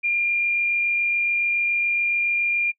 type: tone with frequency modulation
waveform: sine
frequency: 2400 Hz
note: D7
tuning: 37 cents sharp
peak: -19 dBFS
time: 0.03-2.72 s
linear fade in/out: 20 ms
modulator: 47.1 Hz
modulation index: 0.41
effects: noise-tail reverb RT60 0.1 s tail -21 dB re dry